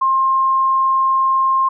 sine tone, 1062 Hz, C6, 25 cents sharp, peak -12 dBFS, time 0.01-1.69 s, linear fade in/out 10 ms, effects none

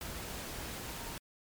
sine tone in noise, 927 Hz, A#5, 10 cents flat, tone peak -52 dBFS, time 0.86-1.13 s, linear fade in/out 2 ms, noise pink, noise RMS -42 dBFS, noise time 0.01-1.18 s, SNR -13 dB, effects MP3 96 kbps

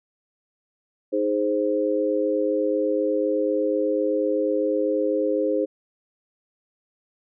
sine chord, Ab major, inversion second, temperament equal, 311.1 / 415.3 / 523.3 Hz, Eb4 / Ab4 / C5, 0 / 0 / 0 cents, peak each -25 / -25 / -23 dBFS, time 1.12-5.66 s, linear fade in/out 20 ms, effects none

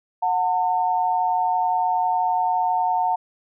sine tone pair together, 732.5 / 903 Hz, F#5 / A5, -18 / +45 cents, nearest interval major third, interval 363 cents, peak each -21 dBFS, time 0.22-3.16 s, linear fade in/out 10 ms, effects none

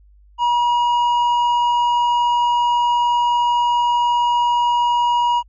sine tone with hard clipping, 960 Hz, B5, 49 cents flat, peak -15 dBFS, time 0.38-5.43 s, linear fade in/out 50 ms, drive 5 dB, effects added 50 Hz sine -46 dBFS peak until 5.48 s + MP3 32 kbps

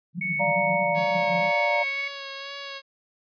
pink band-pass noise, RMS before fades -34 dBFS, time 0.13-1.52 s, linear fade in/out 50 ms, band 160 to 190 Hz, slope 96 dB/octave
sine tone with tremolo, 2217 Hz, C#7, in tune, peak -24 dBFS, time 0.21-2.08 s, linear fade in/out 5 ms, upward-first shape sine, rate 0.86 Hz, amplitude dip 40%
sine chord, Bb major, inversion first, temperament equal, 587.3 / 698.5 / 932.3 Hz, D5 / F5 / Bb5, 0 / 0 / 0 cents, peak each -25 / -28 / -27 dBFS, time 0.39-1.84 s, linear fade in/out 20 ms
5% pulse tone with vibrato, 554.4 Hz, C#5, in tune, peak -22 dBFS, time 0.94-2.82 s, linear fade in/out 50 ms, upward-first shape sine, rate 2 Hz, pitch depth 21 cents each way
effects resampled to 11025 Hz

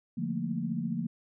sine chord, Bb major seventh, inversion first, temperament just, 145.68 / 174.81 / 218.5 / 233.1 Hz, D3 / F3 / A3 / Bb3, -14 / +2 / -12 / 0 cents, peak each -38 / -34 / -36 / -34 dBFS, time 0.17-1.07 s, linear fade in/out 10 ms, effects none

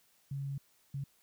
sine tone bursts at uneven times, 138.59 Hz, C#3, in tune, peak -35 dBFS, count 2, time 0.31-0.58 / 0.94-1.04 s, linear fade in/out 5 ms, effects white hiss -69 dBFS RMS until 1.22 s

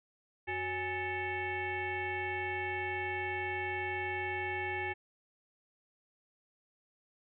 sine tone with frequency modulation, 1292 Hz, E6, 35 cents flat, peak -33 dBFS, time 0.47-4.94 s, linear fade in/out 20 ms, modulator 461 Hz, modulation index 2.5, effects none

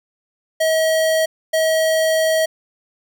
square tone pair in turn, 639 / 639 Hz, D#5 / D#5, +46 / +46 cents, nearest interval unison, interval 0 cents, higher neither, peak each -15 / -15 dBFS, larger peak neither, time 0.6-1.26 / 1.53-2.46 s, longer second, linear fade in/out 10 ms, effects none

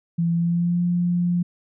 sine tone with pitch glide, 168.7 to 175.36 Hz, E3 to F3, +40 to +7 cents, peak -18 dBFS, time 0.18-1.43 s, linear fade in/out 10 ms, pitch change +67 cents, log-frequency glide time 0.33-0.82 s, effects none

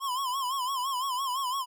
square tone with vibrato, 1046.5 Hz, C6, in tune, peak -29 dBFS, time 0-1.66 s, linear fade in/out 50 ms, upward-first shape sine, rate 5.9 Hz, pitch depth 110 cents each way, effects none

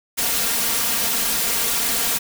white noise with comb filter, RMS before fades -21 dBFS, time 0.17-2.19 s, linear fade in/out 20 ms, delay 4.3 ms, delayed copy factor +0.7, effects none

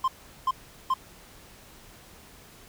triangle tone bursts, 1046.5 Hz, C6, in tune, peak -19 dBFS, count 3, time 0.04-0.94 s, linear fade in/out 5 ms, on 40 ms, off 390 ms, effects pink hiss -51 dBFS RMS until 2.68 s

